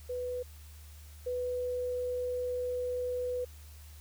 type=tone pair in turn; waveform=sine; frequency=496.3 / 496.3 Hz; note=B4 / B4; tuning=+8 / +8 cents; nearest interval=unison; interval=0 cents; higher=neither; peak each=-33 / -31 dBFS; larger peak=second; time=0.09-0.43 / 1.26-3.45 s; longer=second; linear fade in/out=10 ms; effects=added 75 Hz sine -48 dBFS peak until 4 s + white hiss -58 dBFS RMS until 4 s